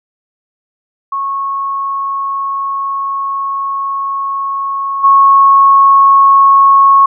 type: tone with level steps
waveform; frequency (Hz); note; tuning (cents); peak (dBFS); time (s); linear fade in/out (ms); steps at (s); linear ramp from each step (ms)
sine; 1099; C#6; -15; -14 / -3; 1.12-7.06; 5; 5.03; 20
effects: none